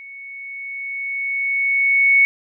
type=tone with level ramp; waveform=sine; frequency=2217 Hz; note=C#7; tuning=in tune; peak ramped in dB=-35 to -9 dBFS; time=0-2.25 s; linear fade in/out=0 ms; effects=none